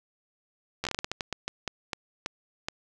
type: slowing click train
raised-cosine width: 0.2 ms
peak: -13 dBFS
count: 16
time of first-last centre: 0.84-2.685 s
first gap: 12 ms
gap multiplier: 1.29
effects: none